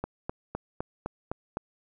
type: click train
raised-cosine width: 1 ms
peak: -17 dBFS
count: 7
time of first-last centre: 0.04-1.571 s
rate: 3.92 Hz
effects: none